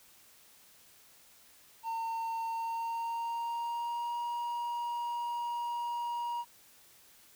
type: tone with pitch glide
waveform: triangle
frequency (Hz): 910 to 950.8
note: A#5 to A#5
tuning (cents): -42 to +34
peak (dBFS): -31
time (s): 1.83-6.45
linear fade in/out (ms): 50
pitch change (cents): +76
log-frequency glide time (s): 2.47-4.18
effects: white hiss -60 dBFS RMS until 7.35 s